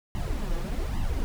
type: noise with flanger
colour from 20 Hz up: brown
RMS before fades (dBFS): -28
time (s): 0.15-1.24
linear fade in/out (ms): 0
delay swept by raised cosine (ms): 1 to 6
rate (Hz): 1.2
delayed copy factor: +0.85
effects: none